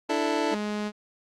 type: chord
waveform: 25% pulse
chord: D suspended second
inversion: none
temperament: just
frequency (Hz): 293.7 / 330.4 / 440.5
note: D4 / E4 / A4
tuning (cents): 0 / +4 / +2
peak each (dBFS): -25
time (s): 0.09-0.55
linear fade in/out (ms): 10
type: tone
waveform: sawtooth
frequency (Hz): 209.4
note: G#3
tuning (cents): +15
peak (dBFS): -24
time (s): 0.5-0.92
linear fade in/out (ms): 50
effects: low-pass 6000 Hz 12 dB/octave + Opus 48 kbps